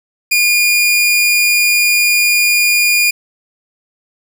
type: tone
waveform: sawtooth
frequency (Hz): 2428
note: D#7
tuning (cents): -43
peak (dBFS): -6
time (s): 0.31-3.11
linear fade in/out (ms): 10
effects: none